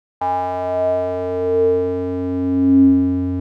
square tone with band-pass filter sweep, 90.9 Hz, F#2, 30 cents flat, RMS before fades -17 dBFS, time 0.21-3.4 s, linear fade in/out 5 ms, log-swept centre 850 to 210 Hz, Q 9.7, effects none

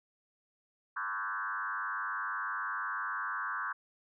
sine tone with frequency modulation, 1326 Hz, E6, 10 cents sharp, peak -33 dBFS, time 0.96-3.73 s, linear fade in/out 10 ms, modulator 100 Hz, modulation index 3.1, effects none

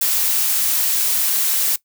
blue noise, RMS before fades -18 dBFS, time 0.01-1.76 s, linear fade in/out 5 ms, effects noise-tail reverb RT60 0.1 s tail -19 dB re dry

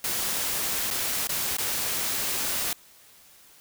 white noise with dropouts, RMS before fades -28 dBFS, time 0.04-2.73 s, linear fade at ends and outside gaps 2 ms, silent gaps 0.904-0.909 / 1.272-1.292 / 1.569-1.583 s, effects white hiss -54 dBFS RMS until 3.6 s

